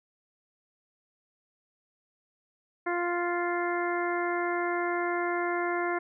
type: harmonic tone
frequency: 349.2 Hz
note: F4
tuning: in tune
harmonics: 1 / 2 / 3 / 4 / 5 / 6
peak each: -30 / -33 / -35 / -36 / -37 / -38 dBFS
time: 2.86-5.99 s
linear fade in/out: 10 ms
effects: none